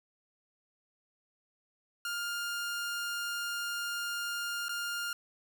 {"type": "tone with dropouts", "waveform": "sawtooth", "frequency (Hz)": 1407, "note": "F6", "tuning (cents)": 12, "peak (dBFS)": -30, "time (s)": [2.05, 5.13], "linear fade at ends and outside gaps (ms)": 2, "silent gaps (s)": [4.684, 4.692], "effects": []}